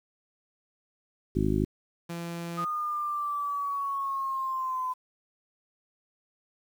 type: harmonic tone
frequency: 51.91 Hz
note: G#1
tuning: in tune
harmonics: 1 / 2 / 3 / 4 / 5 / 6 / 7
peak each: -31 / -31 / -31 / -31 / -31 / -31 / -31 dBFS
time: 1.35-1.65 s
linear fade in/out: 10 ms
type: tone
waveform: sawtooth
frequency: 170 Hz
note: F3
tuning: 46 cents flat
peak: -30 dBFS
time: 2.09-2.65 s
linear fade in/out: 10 ms
type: linear sweep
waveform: sine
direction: down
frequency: 1236 to 1013 Hz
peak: -28 dBFS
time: 2.57-4.94 s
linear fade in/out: 20 ms
effects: 9-bit